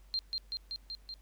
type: tone with echo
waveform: sine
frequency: 4179 Hz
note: C8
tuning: 3 cents flat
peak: -30 dBFS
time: 0.14-0.19 s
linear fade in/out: 0 ms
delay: 190 ms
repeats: 5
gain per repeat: -2 dB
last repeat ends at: 1.14 s
effects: added 48 Hz sine -55 dBFS peak until 1.21 s + pink hiss -68 dBFS RMS until 1.21 s